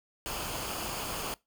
pink noise with comb filter, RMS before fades -36 dBFS, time 0.26-1.34 s, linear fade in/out 0 ms, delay 0.52 ms, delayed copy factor -0.5, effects noise-tail reverb RT60 0.2 s tail -22 dB re dry

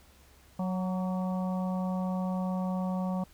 harmonic tone with a mistuned harmonic, 184.7 Hz, F#3, 3 cents flat, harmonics 1 / 3 / 4 / 5 / 6, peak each -29 / -39 / -41 / -43 / -45 dBFS, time 0.59-3.24 s, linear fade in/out 5 ms, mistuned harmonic 6, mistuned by +40 cents, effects added 68 Hz sine -60 dBFS peak until 3.33 s + pink hiss -60 dBFS RMS until 3.33 s

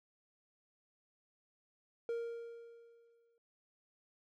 triangle tone with exponential decay, 466.2 Hz, A#4, in tune, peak -32 dBFS, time 2.09-3.38 s, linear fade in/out 1 ms, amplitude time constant 280 ms, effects none

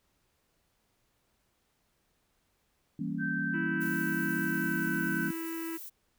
sine chord, E diminished seventh, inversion none, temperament equal, 164.81 / 196 / 233.1 / 277.2 Hz, E3 / G3 / Bb3 / Db4, 0 / 0 / 0 / 0 cents, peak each -37 dBFS, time 2.99-5.31 s, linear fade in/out 5 ms
sine tone with pitch glide, 1555 to 1523 Hz, G6 to F#6, -14 to +50 cents, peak -32 dBFS, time 3.18-5.31 s, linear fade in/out 50 ms, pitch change -36 cents, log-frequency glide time 4.4-4.96 s
harmonic tone, 328.3 Hz, E4, 7 cents flat, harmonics 1 / 3 / 4 / 5 / 6 / 7 / 8 / 9, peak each -35 / -50 / -51 / -51 / -51 / -57 / -54 / -59 dBFS, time 3.53-5.78 s, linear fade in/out 20 ms
violet noise, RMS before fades -44 dBFS, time 3.8-5.9 s, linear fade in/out 20 ms
effects pink hiss -74 dBFS RMS until 6.18 s

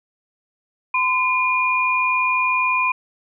sine tone pair together, 1020 / 2426 Hz, C6 / D#7, -44 / -44 cents, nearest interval octave + minor third, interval 1500 cents, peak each -19 dBFS, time 0.94-2.92 s, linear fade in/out 5 ms, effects none

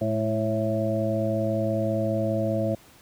harmonic tone with a mistuned harmonic, 110 Hz, A2, in tune, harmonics 1 / 2 / 3 / 5 / 6, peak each -28 / -29 / -31 / -28 / -29 dBFS, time 0.01-2.75 s, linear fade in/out 5 ms, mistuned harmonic 2, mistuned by -38 cents, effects pink hiss -53 dBFS RMS until 3.01 s + high-pass 60 Hz 12 dB/octave

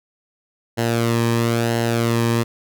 sawtooth tone with flanger, 116.5 Hz, A#2, 1 cent flat, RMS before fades -19 dBFS, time 0.77-2.44 s, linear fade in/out 20 ms, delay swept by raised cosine 0.84 to 1.43 ms, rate 1 Hz, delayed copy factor -0.6, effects none

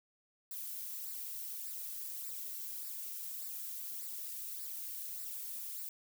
violet noise with flanger, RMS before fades -43 dBFS, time 0.51-5.89 s, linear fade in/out 2 ms, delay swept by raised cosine 0.31 to 2.41 ms, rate 1.7 Hz, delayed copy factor -0.6, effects none

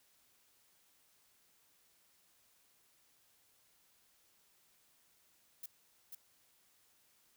violet noise with echo, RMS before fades -45 dBFS, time 5.63-5.66 s, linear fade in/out 5 ms, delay 490 ms, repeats 1, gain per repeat -3 dB, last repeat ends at 6.15 s, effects white hiss -71 dBFS RMS until 7.36 s

